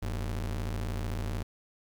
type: ring-modulated tone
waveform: 45% pulse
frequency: 69.3 Hz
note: C#2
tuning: in tune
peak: -28 dBFS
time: 0.02-1.43 s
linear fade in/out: 10 ms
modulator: 28 Hz
effects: 11-bit